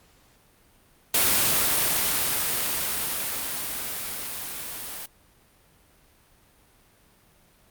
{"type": "noise with level ramp", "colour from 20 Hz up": "white", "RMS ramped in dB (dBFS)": [-20, -36], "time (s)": [1.14, 5.06], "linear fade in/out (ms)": 5, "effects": ["pink hiss -59 dBFS RMS until 7.7 s", "Opus 48 kbps"]}